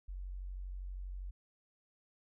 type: tone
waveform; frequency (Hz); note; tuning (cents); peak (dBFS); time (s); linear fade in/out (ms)
sine; 46.25; F#1; 0; -40; 0.08-1.31; 10
effects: none